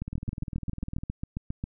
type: two click trains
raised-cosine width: 5 ms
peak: -22 / -19 dBFS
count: 20 / 13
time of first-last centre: 0.08-1.035 / 0.02-1.639 s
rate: 19.9 / 7.41 Hz
effects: none